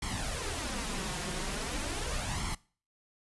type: noise with flanger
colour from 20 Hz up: pink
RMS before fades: -35 dBFS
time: 0.02-2.55 s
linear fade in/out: 5 ms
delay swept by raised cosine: 0.93 to 5.63 ms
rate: 0.41 Hz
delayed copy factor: +0.65
effects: noise-tail reverb RT60 0.4 s tail -22 dB re dry + resampled to 24000 Hz